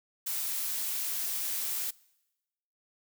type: noise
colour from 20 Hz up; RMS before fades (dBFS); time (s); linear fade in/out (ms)
blue; -33; 0.26-1.91; 10
effects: noise-tail reverb RT60 1.0 s tail -24 dB re dry